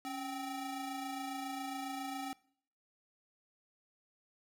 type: ring-modulated tone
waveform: 35% pulse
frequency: 523.3 Hz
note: C5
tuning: in tune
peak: -34 dBFS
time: 0.05-2.33 s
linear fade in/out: 0 ms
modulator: 248 Hz
effects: noise-tail reverb RT60 0.6 s tail -23 dB re dry